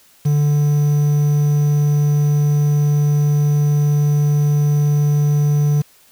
triangle tone with quantisation, 146.83 Hz, D3, in tune, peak -10 dBFS, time 0.25-5.82 s, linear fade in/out 10 ms, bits 6, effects white hiss -51 dBFS RMS until 6.11 s

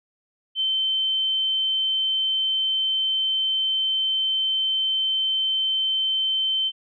sine tone, 3090 Hz, G7, 26 cents flat, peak -20 dBFS, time 0.55-6.72 s, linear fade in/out 50 ms, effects none

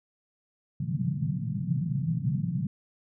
pink band-pass noise, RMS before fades -29 dBFS, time 0.8-2.67 s, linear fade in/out 5 ms, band 120 to 190 Hz, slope 48 dB/octave, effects none

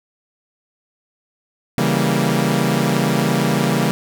sawtooth chord, C# diminished seventh, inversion none, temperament equal, 138.59 / 164.81 / 196 / 233.1 Hz, C#3 / E3 / G3 / Bb3, 0 / 0 / 0 / 0 cents, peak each -17 dBFS, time 1.78-3.91 s, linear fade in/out 0 ms, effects none

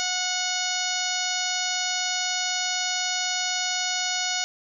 harmonic tone with a mistuned harmonic, 732 Hz, F#5, 19 cents flat, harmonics 1 / 2 / 3 / 4 / 5 / 6 / 7 / 8 / 9, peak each -33 / -33 / -33 / -33 / -33 / -33 / -33 / -33 / -33 dBFS, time 0-4.44 s, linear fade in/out 0 ms, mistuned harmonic 9, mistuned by +34 cents, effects none

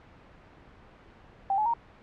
sine tone with pitch steps, 784 / 855 / 932.3 Hz, G5 / A5 / A#5, 0 / -50 / 0 cents, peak -23 dBFS, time 1.5-1.737 s, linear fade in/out 2 ms, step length 79 ms, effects pink hiss -53 dBFS RMS until 2.02 s + low-pass 2000 Hz 12 dB/octave

